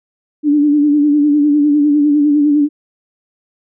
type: tone with vibrato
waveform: sine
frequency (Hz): 293.7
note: D4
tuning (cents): 0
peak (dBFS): -8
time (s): 0.43-2.69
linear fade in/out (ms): 50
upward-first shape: sine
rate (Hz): 9.9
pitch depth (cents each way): 47
effects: none